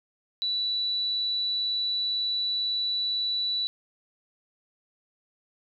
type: tone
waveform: sine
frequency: 3951 Hz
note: B7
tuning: in tune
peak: -25 dBFS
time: 0.42-3.67 s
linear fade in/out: 0 ms
effects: none